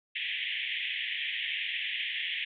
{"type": "band-pass noise", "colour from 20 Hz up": "white", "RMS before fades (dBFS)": -34, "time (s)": [0.15, 2.45], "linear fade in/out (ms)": 10, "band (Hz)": [1800, 3400], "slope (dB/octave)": 96, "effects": []}